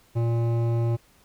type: tone with hard clipping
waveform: sine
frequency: 116.6 Hz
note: A#2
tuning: 1 cent sharp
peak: -23 dBFS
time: 0.15-0.97 s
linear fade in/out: 20 ms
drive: 13 dB
effects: pink hiss -59 dBFS RMS until 1.24 s